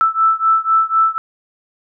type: beating tone pair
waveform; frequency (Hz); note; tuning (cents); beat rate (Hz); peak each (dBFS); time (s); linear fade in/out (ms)
sine; 1318.5 / 1322.5; E6 / E6; 0 / +5; 4; -14 / -15; 0.01-1.18; 0
effects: none